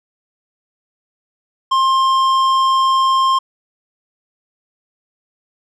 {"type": "tone with tanh clipping", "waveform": "sine", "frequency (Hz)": 1059, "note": "C6", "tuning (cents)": 21, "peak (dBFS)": -13, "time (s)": [1.71, 3.39], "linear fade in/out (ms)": 10, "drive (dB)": 11, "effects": []}